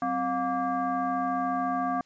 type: tone with frequency modulation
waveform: sine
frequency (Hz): 712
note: F5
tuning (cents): +33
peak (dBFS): -25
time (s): 0.02-2.01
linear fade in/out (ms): 2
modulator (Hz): 450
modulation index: 1.2
effects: white hiss -64 dBFS RMS until 2.05 s + resampled to 16000 Hz